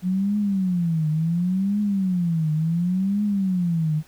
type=tone with vibrato; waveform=sine; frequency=178.8 Hz; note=F3; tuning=41 cents sharp; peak=-19 dBFS; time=0.02-4.03 s; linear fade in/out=50 ms; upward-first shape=triangle; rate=0.7 Hz; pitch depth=280 cents each way; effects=pink hiss -53 dBFS RMS until 4.07 s